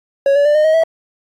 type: tone with pitch steps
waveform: triangle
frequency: 554.4 / 572.6 / 591.5 / 610.9 / 631 / 651.7 Hz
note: C#5 / D5 / D5 / D#5 / D#5 / E5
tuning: 0 / -44 / +12 / -32 / +24 / -20 cents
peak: -7 dBFS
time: 0.26-0.836 s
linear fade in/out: 2 ms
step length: 96 ms
effects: AAC 64 kbps